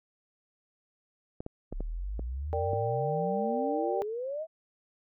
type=clicks; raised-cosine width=2 ms; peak=-24 dBFS; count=6; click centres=1.405 / 1.464 / 1.726 / 1.806 / 2.194 / 2.733 s
type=exponential sweep; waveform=sine; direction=up; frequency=32.7 to 659.3 Hz; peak=-32 dBFS; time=1.71-4.47 s; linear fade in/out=50 ms
type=chord; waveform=sine; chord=G minor; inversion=first; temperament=equal with one note detuned; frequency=460.5 / 587.3 / 784 Hz; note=Bb4 / D5 / G5; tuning=-21 / 0 / 0 cents; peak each=-32 / -33 / -33 dBFS; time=2.53-4.02 s; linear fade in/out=0 ms
effects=none